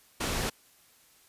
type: low-pass noise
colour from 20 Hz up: pink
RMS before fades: -31 dBFS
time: 0.2-0.5 s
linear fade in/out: 10 ms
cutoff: 11000 Hz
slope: 12 dB/octave
effects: white hiss -61 dBFS RMS until 1.28 s + resampled to 32000 Hz

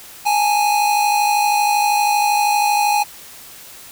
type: tone pair together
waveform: square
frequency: 827.3 / 880 Hz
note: G#5 / A5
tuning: -7 / 0 cents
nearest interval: minor second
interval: 107 cents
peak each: -15 / -23 dBFS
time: 0.25-3.04 s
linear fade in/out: 20 ms
effects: white hiss -39 dBFS RMS until 3.91 s

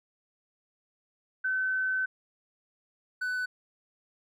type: tone pair in turn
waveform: sine / triangle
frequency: 1524 / 1498.7 Hz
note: G6 / F#6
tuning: -49 / +22 cents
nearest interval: unison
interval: 29 cents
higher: first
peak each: -26 / -27 dBFS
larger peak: first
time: 1.44-2.06 / 3.21-3.46 s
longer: first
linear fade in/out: 10 ms
effects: none

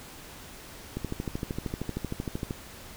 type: click train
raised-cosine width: 3 ms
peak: -18 dBFS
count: 21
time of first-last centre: 0.97-2.508 s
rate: 13 Hz
effects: pink hiss -46 dBFS RMS until 2.96 s

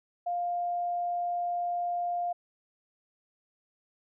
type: tone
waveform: sine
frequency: 702 Hz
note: F5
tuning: 9 cents sharp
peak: -28 dBFS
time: 0.26-2.33 s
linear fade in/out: 10 ms
effects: none

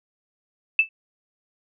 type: tone with exponential decay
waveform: sine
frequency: 2637 Hz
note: E7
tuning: in tune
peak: -9 dBFS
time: 0.79-0.89 s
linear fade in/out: 2 ms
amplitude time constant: 20 ms
effects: none

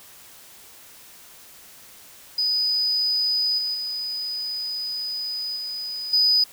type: tone with level steps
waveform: sine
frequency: 4978 Hz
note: D#8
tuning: in tune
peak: -19 / -23 / -26 / -28 / -14 dBFS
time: 2.38-6.44 s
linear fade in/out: 5 ms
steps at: 3.58 / 3.74 / 5.56 / 6.13 s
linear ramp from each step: 5 ms
effects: tanh soft clip ceiling -12 dBFS + white hiss -47 dBFS RMS until 6.52 s

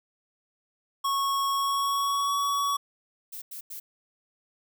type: tone with pitch glide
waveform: square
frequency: 1102 to 1127.1 Hz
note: C#6 to C#6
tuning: -11 to +28 cents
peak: -25 dBFS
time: 1.04-2.77 s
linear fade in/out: 10 ms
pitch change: +39 cents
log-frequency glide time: 1.5-2.41 s
type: noise bursts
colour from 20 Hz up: violet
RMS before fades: -39 dBFS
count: 3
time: 3.32-3.8 s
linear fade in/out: 10 ms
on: 100 ms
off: 90 ms
effects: none

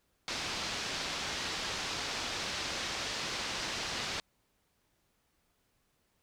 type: low-pass noise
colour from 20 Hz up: white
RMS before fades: -37 dBFS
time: 0.28-4.2 s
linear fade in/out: 0 ms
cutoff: 5500 Hz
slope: 24 dB/octave
effects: pink hiss -75 dBFS RMS until 6.22 s

